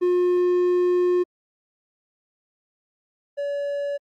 triangle tone pair in turn, 357.6 / 570.1 Hz, F4 / C#5, +41 / +48 cents, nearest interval minor sixth, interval 807 cents, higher second, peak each -15 / -22 dBFS, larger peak first, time 0.01-1.24 / 3.37-3.98 s, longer first, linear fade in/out 20 ms, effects Opus 24 kbps

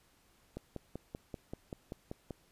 click train, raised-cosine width 2 ms, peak -27 dBFS, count 10, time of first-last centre 0.57-2.307 s, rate 5.18 Hz, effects pink hiss -68 dBFS RMS until 2.51 s + resampled to 32000 Hz

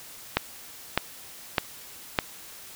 click train, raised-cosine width 0.3 ms, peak -4 dBFS, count 4, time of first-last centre 0.37-2.188 s, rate 1.65 Hz, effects white hiss -45 dBFS RMS until 2.75 s

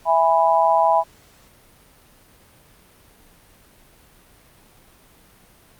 sine chord, E major, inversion none, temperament just, 659.3 / 824.1 / 988.9 Hz, E5 / G#5 / B5, 0 / -14 / +2 cents, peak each -18 dBFS, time 0.05-1.04 s, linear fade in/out 50 ms, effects pink hiss -52 dBFS RMS until 5.79 s + Opus 48 kbps

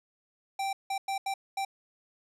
square tone bursts at uneven times, 782 Hz, G5, 4 cents flat, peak -30 dBFS, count 5, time 0.59-0.73 / 0.9-0.98 / 1.08-1.18 / 1.26-1.34 / 1.57-1.65 s, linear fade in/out 5 ms, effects low-pass 11000 Hz 12 dB/octave

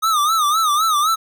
square tone with vibrato, 1244.5 Hz, D#6, in tune, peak -15 dBFS, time 0.02-1.16 s, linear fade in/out 20 ms, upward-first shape sine, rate 3.9 Hz, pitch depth 120 cents each way, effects none

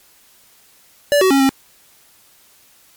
square tone with pitch steps, 579 / 376.9 / 274.2 / 269 Hz, D5 / F#4 / C#4 / C4, -25 / +32 / -19 / +48 cents, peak -11 dBFS, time 1.12-1.492 s, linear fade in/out 0 ms, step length 93 ms, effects white hiss -51 dBFS RMS until 2.96 s + MP3 96 kbps

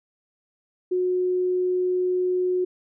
sine tone, 364.4 Hz, F#4, 26 cents flat, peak -20 dBFS, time 0.91-2.65 s, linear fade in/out 10 ms, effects none

